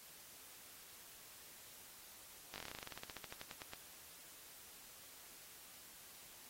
slowing click train, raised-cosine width 0.2 ms, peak -29 dBFS, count 23, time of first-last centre 2.54-3.735 s, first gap 19 ms, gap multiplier 1.09, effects white hiss -58 dBFS RMS until 6.49 s + AAC 48 kbps

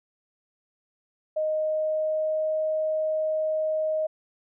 sine tone with pitch glide, 621 to 625 Hz, D#5 to D#5, -3 to +8 cents, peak -23 dBFS, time 1.36-4.07 s, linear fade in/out 10 ms, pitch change +11 cents, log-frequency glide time 1.56-2.56 s, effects none

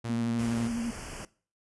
sawtooth tone, 116.54 Hz, A#2, in tune, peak -29 dBFS, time 0.04-0.68 s, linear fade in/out 10 ms
sine tone with vibrato, 233.1 Hz, A#3, in tune, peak -29 dBFS, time 0.09-0.91 s, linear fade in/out 10 ms, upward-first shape sine, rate 12 Hz, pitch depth 36 cents each way
pink band-stop noise, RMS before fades -41 dBFS, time 0.39-1.25 s, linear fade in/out 2 ms, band 3200 to 4600 Hz, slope 96 dB/octave
effects noise-tail reverb RT60 0.4 s tail -20 dB re dry + resampled to 24000 Hz

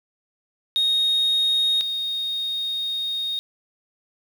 sine tone pair in turn, 3729 / 3716 Hz, A#7 / A#7, 0 / -6 cents, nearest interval unison, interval 6 cents, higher first, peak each -16 / -23 dBFS, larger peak first, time 0.76-1.81 / 1.81-3.39 s, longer second, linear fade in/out 0 ms, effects tanh soft clip ceiling -14 dBFS + 7-bit

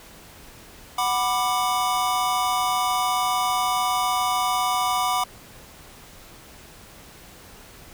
square chord, B minor, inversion second, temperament just, 740.8 / 987.8 / 1185.3 Hz, F#5 / B5 / D6, +2 / 0 / +16 cents, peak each -26 dBFS, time 0.98-5.24 s, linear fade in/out 5 ms, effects pink hiss -46 dBFS RMS until 7.93 s

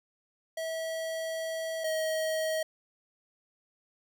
square tone pair in turn, 648 / 634.3 Hz, E5 / D#5, -30 / +33 cents, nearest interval unison, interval 37 cents, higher first, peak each -33 / -29 dBFS, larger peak second, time 0.57-1.84 / 1.84-2.63 s, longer first, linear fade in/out 5 ms, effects none

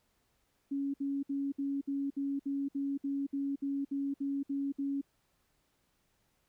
sine tone bursts, 278.2 Hz, C#4, 6 cents sharp, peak -31 dBFS, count 15, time 0.71-5.014 s, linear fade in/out 10 ms, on 230 ms, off 61 ms, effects pink hiss -75 dBFS RMS until 6.48 s

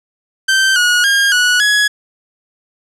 sawtooth tone with pitch steps, 1556 / 1452 / 1620 / 1468 / 1679 Hz, G6 / F#6 / G#6 / F#6 / G#6, -13 / -33 / -43 / -14 / +18 cents, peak -6 dBFS, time 0.48-1.88 s, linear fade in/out 10 ms, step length 280 ms, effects low-pass 9000 Hz 12 dB/octave

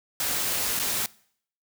white noise with dropouts, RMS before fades -27 dBFS, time 0.2-1.06 s, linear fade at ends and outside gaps 2 ms, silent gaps 0.792-0.796 s, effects noise-tail reverb RT60 0.6 s tail -22 dB re dry

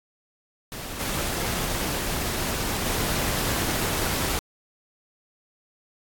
pink noise with level steps, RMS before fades -35 / -28 / -26 dBFS, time 0.72-4.39 s, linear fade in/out 0 ms, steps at 0.99 / 2.85 s, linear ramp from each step 20 ms, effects AAC 64 kbps

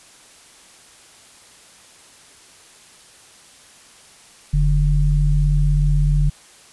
sine tone pair together, 43.65 / 146.83 Hz, F1 / D3, 0 / 0 cents, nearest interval octave + major sixth, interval 2100 cents, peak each -15 / -17 dBFS, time 4.53-6.3 s, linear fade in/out 10 ms, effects white hiss -47 dBFS RMS until 6.72 s + resampled to 24000 Hz

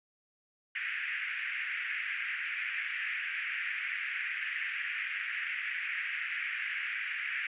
white band-pass noise, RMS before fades -36 dBFS, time 0.75-7.47 s, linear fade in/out 5 ms, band 1600 to 2500 Hz, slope 48 dB/octave, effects resampled to 8000 Hz

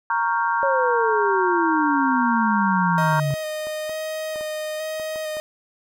sine chord, G half-diminished seventh, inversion first, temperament equal, 932.3 / 1108.7 / 1396.9 / 1568 Hz, Bb5 / Db6 / F6 / G6, 0 / 0 / 0 / 0 cents, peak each -21 / -26 / -27 / -27 dBFS, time 0.1-3.2 s, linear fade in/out 2 ms
sine exponential sweep, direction down, 559 to 138.59 Hz, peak -20 dBFS, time 0.63-3.34 s, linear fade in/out 0 ms
45% pulse tone with vibrato, 622.3 Hz, D#5, in tune, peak -26 dBFS, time 2.98-5.4 s, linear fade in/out 0 ms, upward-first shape square, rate 1.1 Hz, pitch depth 15 cents each way
clicks, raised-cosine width 1 ms, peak -26 dBFS, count 10, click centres 3.128 / 3.188 / 3.306 / 3.67 / 3.895 / 4.359 / 4.41 / 4.998 / 5.159 / 5.369 s
effects none

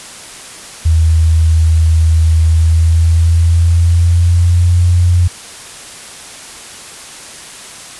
sine tone with pitch glide, 80.7 to 88 Hz, E2 to F2, -36 to +14 cents, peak -6 dBFS, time 0.85-5.28 s, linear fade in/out 10 ms, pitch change +150 cents, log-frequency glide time 2.45-4.79 s, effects white hiss -31 dBFS RMS until 7.99 s + resampled to 24000 Hz

